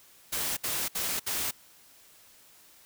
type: noise bursts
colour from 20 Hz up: white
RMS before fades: -31 dBFS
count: 4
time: 0.32-1.512 s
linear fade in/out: 10 ms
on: 250 ms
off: 64 ms
effects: white hiss -57 dBFS RMS until 2.85 s